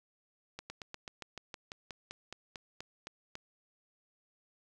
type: slowing click train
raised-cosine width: 0.2 ms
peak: -25 dBFS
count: 16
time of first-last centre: 0.59-3.354 s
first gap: 110 ms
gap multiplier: 1.07
effects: none